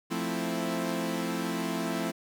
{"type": "chord", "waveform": "sawtooth", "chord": "F major seventh", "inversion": "none", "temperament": "equal", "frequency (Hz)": [174.61, 220, 261.6, 329.6], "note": ["F3", "A3", "C4", "E4"], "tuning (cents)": [0, 0, 0, 0], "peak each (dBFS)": -31, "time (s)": [0.1, 2.12], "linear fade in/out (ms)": 20, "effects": []}